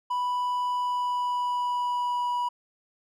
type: tone with pitch glide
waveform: triangle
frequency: 987.8 to 975.3 Hz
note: B5 to B5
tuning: 0 to -22 cents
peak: -23 dBFS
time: 0.1-2.49 s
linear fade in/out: 10 ms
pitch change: -22 cents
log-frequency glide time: 0.72-2.37 s
effects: none